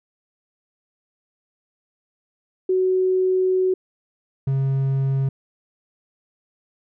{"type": "tone pair in turn", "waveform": ["sine", "triangle"], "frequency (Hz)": [372.5, 135.32], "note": ["F#4", "C#3"], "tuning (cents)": [12, -41], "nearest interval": "octave + tritone", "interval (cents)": 1753, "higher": "first", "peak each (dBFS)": -16, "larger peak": "neither", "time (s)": [[2.69, 3.74], [4.47, 5.29]], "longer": "first", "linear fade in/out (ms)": 5, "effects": []}